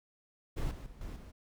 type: noise with level steps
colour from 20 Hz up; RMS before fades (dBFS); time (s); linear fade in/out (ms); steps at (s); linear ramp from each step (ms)
brown; -34 / -44 / -52 / -42 / -48; 0.56-1.32; 20; 0.71 / 0.86 / 1.01 / 1.16; 2
effects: none